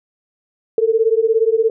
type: beating tone pair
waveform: sine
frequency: 440 / 457 Hz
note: A4 / A#4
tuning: 0 / -34 cents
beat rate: 17 Hz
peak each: -15 dBFS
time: 0.78-1.7 s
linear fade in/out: 2 ms
effects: none